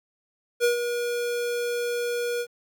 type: tone with ADSR envelope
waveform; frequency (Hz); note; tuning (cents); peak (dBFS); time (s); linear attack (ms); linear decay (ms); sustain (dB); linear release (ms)
square; 480; B4; -49; -18; 0.6-2.47; 42; 120; -8; 64
effects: 10-bit